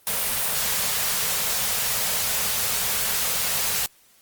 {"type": "band-stop noise", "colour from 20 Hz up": "white", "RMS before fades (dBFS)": -24, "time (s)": [0.07, 3.86], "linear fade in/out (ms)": 0, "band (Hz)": [240, 400], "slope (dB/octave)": 96, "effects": ["white hiss -57 dBFS RMS until 4.21 s", "Opus 32 kbps"]}